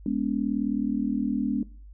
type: chord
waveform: sine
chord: G# diminished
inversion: none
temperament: equal with one note detuned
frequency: 207.7 / 246.9 / 286.3 Hz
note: G#3 / B3 / D4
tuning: 0 / 0 / -44 cents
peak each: -28 dBFS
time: 0.06-1.63 s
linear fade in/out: 2 ms
effects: noise-tail reverb RT60 0.4 s tail -19 dB re dry + added 50 Hz sine -43 dBFS peak until 1.93 s